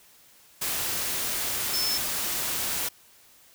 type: tone in noise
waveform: sine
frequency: 5280 Hz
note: E8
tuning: 2 cents sharp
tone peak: -26 dBFS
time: 1.73-1.98 s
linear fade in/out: 10 ms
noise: white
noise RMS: -29 dBFS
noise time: 0.61-2.89 s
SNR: 0 dB
effects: white hiss -56 dBFS RMS until 3.54 s